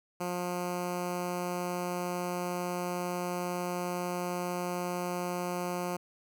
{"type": "tone with notch filter", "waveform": "10% pulse", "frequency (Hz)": 177.8, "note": "F3", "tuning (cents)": 31, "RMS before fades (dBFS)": -34, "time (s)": [0.2, 5.97], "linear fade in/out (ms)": 10, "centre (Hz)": 3500, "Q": 1.3, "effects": []}